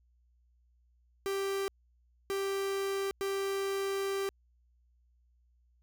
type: tone bursts at uneven times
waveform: 45% pulse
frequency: 392 Hz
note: G4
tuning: in tune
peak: -31 dBFS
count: 3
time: 1.26-1.68 / 2.3-3.11 / 3.21-4.29 s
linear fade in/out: 0 ms
effects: added 60 Hz sine -65 dBFS peak until 5.82 s